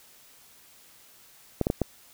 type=clicks; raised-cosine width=2 ms; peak=-10 dBFS; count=4; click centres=1.613 / 1.669 / 1.701 / 1.817 s; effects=white hiss -55 dBFS RMS until 2.13 s